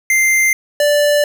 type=tone pair in turn; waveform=square; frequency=2089 / 586.2 Hz; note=C7 / D5; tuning=-3 / -3 cents; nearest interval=octave + minor seventh; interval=2200 cents; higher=first; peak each=-11 dBFS; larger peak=neither; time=0.1-0.53 / 0.8-1.24 s; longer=second; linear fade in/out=2 ms; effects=8-bit